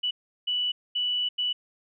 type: tone bursts at uneven times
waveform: sine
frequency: 2960 Hz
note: F#7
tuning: in tune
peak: -24 dBFS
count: 4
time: 0.03-0.11 / 0.47-0.72 / 0.95-1.29 / 1.38-1.53 s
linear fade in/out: 10 ms
effects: none